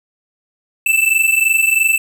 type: tone pair together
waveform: square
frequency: 2637 / 2660 Hz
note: E7 / E7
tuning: 0 / +15 cents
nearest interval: unison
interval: 15 cents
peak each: -15 dBFS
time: 0.86-1.98 s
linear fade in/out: 5 ms
effects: none